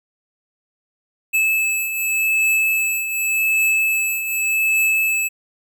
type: beating tone pair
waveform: square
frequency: 2609 / 2609.86 Hz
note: E7 / E7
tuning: -18 / -18 cents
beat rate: 0.86 Hz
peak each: -25 / -18 dBFS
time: 1.33-5.29 s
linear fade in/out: 20 ms
effects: none

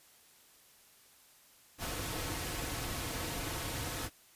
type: noise with comb filter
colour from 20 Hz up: pink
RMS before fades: -38 dBFS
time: 1.78-4.1 s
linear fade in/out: 50 ms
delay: 5 ms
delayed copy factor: -0.5
effects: white hiss -62 dBFS RMS until 4.35 s + resampled to 32000 Hz

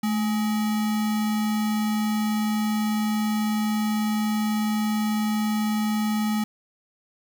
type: tone with sample-and-hold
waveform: sine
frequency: 215.9 Hz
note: A3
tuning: 33 cents flat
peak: -21 dBFS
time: 0.03-6.44 s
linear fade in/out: 5 ms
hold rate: 1050 Hz
effects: none

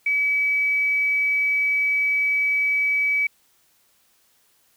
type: tone with quantisation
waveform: sine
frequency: 2285 Hz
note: D7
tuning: 48 cents flat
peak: -18 dBFS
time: 0.06-3.27 s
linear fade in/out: 5 ms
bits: 8
effects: white hiss -62 dBFS RMS until 4.76 s

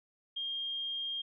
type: tone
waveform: sine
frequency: 3218 Hz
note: G7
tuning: 45 cents sharp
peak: -34 dBFS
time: 0.36-1.22 s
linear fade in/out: 10 ms
effects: none

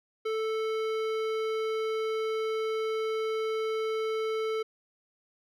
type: tone with hard clipping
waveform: sine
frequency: 440 Hz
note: A4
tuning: in tune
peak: -30 dBFS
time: 0.25-4.63 s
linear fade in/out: 10 ms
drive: 15 dB
effects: none

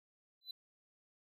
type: tone with exponential growth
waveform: triangle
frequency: 4010 Hz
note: B7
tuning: 26 cents sharp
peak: -38 dBFS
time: 0.41-0.51 s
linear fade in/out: 5 ms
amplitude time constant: 20 ms
effects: none

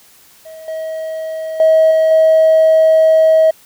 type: tone with level steps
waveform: triangle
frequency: 638 Hz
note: D#5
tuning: 43 cents sharp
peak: -29 / -18 / -3 / -6 / -3 dBFS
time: 0.45-3.51 s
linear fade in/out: 10 ms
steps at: 0.68 / 1.6 / 1.91 / 2.11 s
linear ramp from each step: 2 ms
effects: tanh soft clip ceiling -3 dBFS + white hiss -46 dBFS RMS until 3.65 s

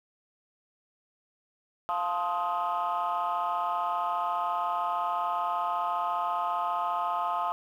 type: chord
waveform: sine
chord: F dominant seventh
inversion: none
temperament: just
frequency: 698.5 / 873.1 / 1047.7 / 1257.2 Hz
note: F5 / A5 / C6 / Eb6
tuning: 0 / -14 / +2 / +18 cents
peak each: -31 dBFS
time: 1.89-7.52 s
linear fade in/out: 0 ms
effects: tanh soft clip ceiling -21 dBFS + 10-bit

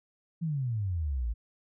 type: exponential sweep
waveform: sine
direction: down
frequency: 171.9 to 53 Hz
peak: -28 dBFS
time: 0.41-1.34 s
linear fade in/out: 20 ms
effects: none

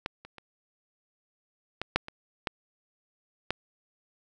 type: clicks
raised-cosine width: 0.3 ms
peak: -15 / -29 / -29 / -15 / -6 / -23 / -12 / -11 dBFS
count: 8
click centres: 0.061 / 0.25 / 0.383 / 1.816 / 1.96 / 2.084 / 2.472 / 3.506 s
effects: none

